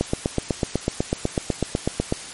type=click train; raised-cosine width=2 ms; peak=-6 dBFS; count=18; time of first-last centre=0.01-2.124 s; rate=8.04 Hz; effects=white hiss -36 dBFS RMS until 2.33 s + MP3 48 kbps